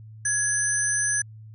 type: tone cluster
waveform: sine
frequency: 1683 / 6060 / 9360 Hz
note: G#6 / F#8 / D9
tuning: +23 / +40 / -7 cents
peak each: -26 dBFS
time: 0.25-1.22 s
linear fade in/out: 5 ms
effects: added 109 Hz sine -41 dBFS peak until 1.54 s